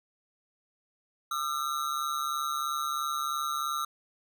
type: ring-modulated tone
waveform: square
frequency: 1276 Hz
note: D#6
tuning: 43 cents sharp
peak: -27 dBFS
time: 1.31-3.85 s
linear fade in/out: 5 ms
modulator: 71.5 Hz
effects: none